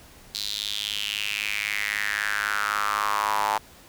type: tone with high-pass filter sweep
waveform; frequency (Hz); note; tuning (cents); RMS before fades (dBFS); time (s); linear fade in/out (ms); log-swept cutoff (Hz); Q
square; 51.91; G#1; 0; -27; 0.34-3.58; 5; 4200 to 870; 5.1
effects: pink hiss -50 dBFS RMS until 3.88 s